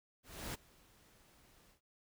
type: noise with ADSR envelope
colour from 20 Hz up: pink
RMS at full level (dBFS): -42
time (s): 0.23-1.81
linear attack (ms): 310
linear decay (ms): 19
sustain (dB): -24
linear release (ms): 110
effects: none